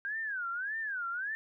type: tone with vibrato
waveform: sine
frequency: 1571 Hz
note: G6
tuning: 3 cents sharp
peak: -33 dBFS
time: 0.05-1.35 s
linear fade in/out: 0 ms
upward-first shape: sine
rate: 1.7 Hz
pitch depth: 240 cents each way
effects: none